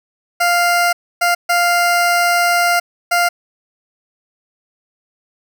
20% pulse tone bursts at uneven times, 698.5 Hz, F5, in tune, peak -7 dBFS, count 4, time 0.4-0.93 / 1.21-1.35 / 1.49-2.8 / 3.11-3.29 s, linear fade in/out 10 ms, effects none

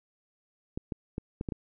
clicks, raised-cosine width 3 ms, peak -20 dBFS, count 6, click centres 0.775 / 0.922 / 1.181 / 1.411 / 1.488 / 1.522 s, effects none

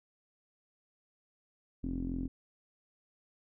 sawtooth tone with low-pass filter, 43.65 Hz, F1, in tune, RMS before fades -36 dBFS, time 1.83-2.28 s, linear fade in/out 10 ms, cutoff 270 Hz, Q 9.5, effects none

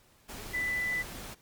sine tone in noise, 1991 Hz, B6, 14 cents sharp, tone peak -29 dBFS, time 0.53-1.03 s, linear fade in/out 20 ms, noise pink, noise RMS -43 dBFS, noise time 0.28-1.35 s, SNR +11 dB, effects pink hiss -63 dBFS RMS until 1.41 s + Opus 48 kbps

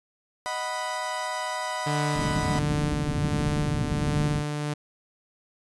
30% pulse chord, B major, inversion first, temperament equal, 622.3 / 740 / 987.8 Hz, D#5 / F#5 / B5, 0 / 0 / 0 cents, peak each -32 / -32 / -28 dBFS, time 0.46-2.59 s, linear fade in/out 0 ms
sawtooth tone with tremolo, 148.3 Hz, D3, 17 cents sharp, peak -21 dBFS, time 1.86-4.74 s, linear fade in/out 10 ms, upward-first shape sine, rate 1.4 Hz, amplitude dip 30%
white low-pass noise, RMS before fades -29 dBFS, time 2.13-4.44 s, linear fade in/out 50 ms, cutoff 240 Hz, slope 24 dB/octave
effects resampled to 24000 Hz

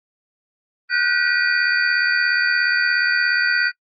sine tone cluster, 1458 / 1535 / 1931 / 2430 / 4600 Hz, F#6 / G6 / B6 / D#7 / D8, -26 / -37 / -39 / -42 / -37 cents, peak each -20 / -21 / -23 / -26 / -26 dBFS, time 0.89-3.72 s, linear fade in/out 50 ms, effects noise-tail reverb RT60 0.1 s tail -23 dB re dry + Opus 32 kbps

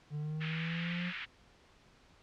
triangle linear sweep, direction up, 146.83 to 179.2 Hz, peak -33 dBFS, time 0.1-1.13 s, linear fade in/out 50 ms
pink band-pass noise, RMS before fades -42 dBFS, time 0.4-1.26 s, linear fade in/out 20 ms, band 1700 to 2900 Hz, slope 24 dB/octave
effects pink hiss -63 dBFS RMS until 2.22 s + low-pass 5000 Hz 12 dB/octave

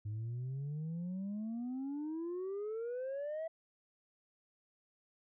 sine exponential sweep, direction up, 102.8 to 659.3 Hz, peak -35 dBFS, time 0.05-3.48 s, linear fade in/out 10 ms, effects tanh soft clip ceiling -36 dBFS

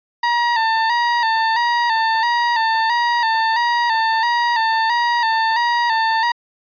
30% pulse tone with vibrato, 923 Hz, A#5, 17 cents flat, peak -12 dBFS, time 0.23-6.32 s, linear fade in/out 5 ms, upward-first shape square, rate 1.5 Hz, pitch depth 54 cents each way, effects resampled to 11025 Hz

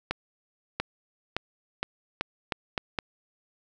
accelerating click train, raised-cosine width 0.3 ms, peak -11 dBFS, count 8, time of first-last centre 0.11-2.988 s, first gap 690 ms, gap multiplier 0.82, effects none

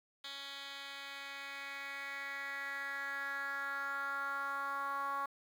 10% pulse tone with band-pass filter sweep, 278.1 Hz, C#4, 6 cents sharp, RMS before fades -41 dBFS, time 0.24-5.26 s, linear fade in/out 5 ms, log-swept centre 3300 to 1100 Hz, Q 4.2, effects 10-bit

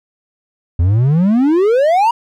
triangle exponential sweep, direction up, 80.7 to 969 Hz, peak -7 dBFS, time 0.79-2.11 s, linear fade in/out 5 ms, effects none

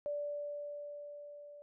sine tone with level ramp, 583 Hz, D5, 13 cents flat, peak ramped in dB -34 to -50 dBFS, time 0.06-1.62 s, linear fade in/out 0 ms, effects none

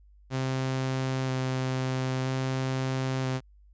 sawtooth tone with vibrato, 130.81 Hz, C3, in tune, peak -23 dBFS, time 0.3-3.41 s, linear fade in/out 50 ms, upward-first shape square, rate 0.51 Hz, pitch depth 9 cents each way, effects added 50 Hz sine -53 dBFS peak until 3.73 s + resampled to 16000 Hz

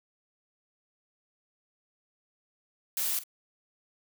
blue noise with echo, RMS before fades -30 dBFS, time 2.97-3.19 s, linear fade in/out 2 ms, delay 47 ms, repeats 1, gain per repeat -15 dB, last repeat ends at 3.237 s, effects none

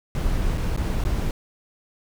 brown noise with dropouts, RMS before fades -23 dBFS, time 0.15-1.31 s, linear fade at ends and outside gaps 1 ms, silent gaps 0.575-0.579 / 0.764-0.774 / 1.039-1.05 s, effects none

